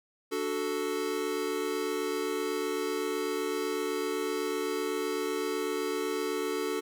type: chord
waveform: square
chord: D major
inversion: none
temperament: equal with one note detuned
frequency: 293.7 / 372.1 / 440 Hz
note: D4 / F#4 / A4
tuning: 0 / +10 / 0 cents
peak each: -37 / -35 / -33 dBFS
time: 0.31-6.81 s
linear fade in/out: 20 ms
effects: none